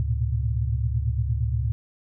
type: tone cluster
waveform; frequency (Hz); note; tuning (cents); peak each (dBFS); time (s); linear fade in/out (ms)
sine; 71.2 / 108.1 / 116.4 / 125.6; C#2 / A2 / A#2 / B2; +47 / -30 / -2 / +30; -25 / -26 / -29 / -32; 0-1.72; 0
effects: none